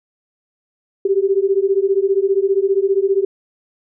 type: beating tone pair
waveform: sine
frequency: 383.6 / 398.6 Hz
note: G4 / G4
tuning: -37 / +29 cents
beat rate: 15 Hz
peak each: -16 dBFS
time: 1.05-3.25 s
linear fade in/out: 5 ms
effects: none